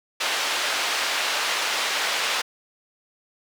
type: band-pass noise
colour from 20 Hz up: white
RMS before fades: -25 dBFS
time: 0.2-2.42 s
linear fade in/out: 10 ms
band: 590 to 3800 Hz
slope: 12 dB/octave
effects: none